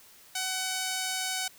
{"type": "tone", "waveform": "5% pulse", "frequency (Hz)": 751, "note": "F#5", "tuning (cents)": 26, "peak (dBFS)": -18, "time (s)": [0.35, 1.48], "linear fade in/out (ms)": 5, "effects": ["white hiss -55 dBFS RMS until 1.58 s"]}